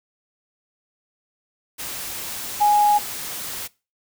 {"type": "tone in noise", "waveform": "sine", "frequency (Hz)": 830.6, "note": "G#5", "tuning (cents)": 0, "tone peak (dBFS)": -13, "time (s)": [2.6, 2.99], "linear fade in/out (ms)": 20, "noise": "white", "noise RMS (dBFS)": -31, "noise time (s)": [1.78, 3.68], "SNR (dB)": 15, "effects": ["noise-tail reverb RT60 0.3 s tail -22 dB re dry"]}